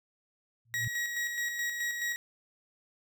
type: tone with exponential growth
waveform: sine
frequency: 116.54 Hz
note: A#2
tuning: in tune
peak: -29 dBFS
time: 0.65-0.88 s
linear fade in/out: 5 ms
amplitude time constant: 49 ms
type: tone with tremolo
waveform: 40% pulse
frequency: 1906 Hz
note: A#6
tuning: 38 cents sharp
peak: -29 dBFS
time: 0.74-2.16 s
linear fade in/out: 0 ms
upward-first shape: square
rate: 4.7 Hz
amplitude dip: 40%
effects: none